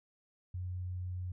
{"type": "tone", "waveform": "sine", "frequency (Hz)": 90.7, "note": "F#2", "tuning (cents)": -34, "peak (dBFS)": -36, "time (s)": [0.54, 1.32], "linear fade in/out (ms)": 5, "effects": []}